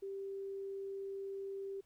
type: tone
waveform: sine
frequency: 392 Hz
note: G4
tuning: in tune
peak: -40 dBFS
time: 0.02-1.81 s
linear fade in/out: 10 ms
effects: pink hiss -75 dBFS RMS until 1.85 s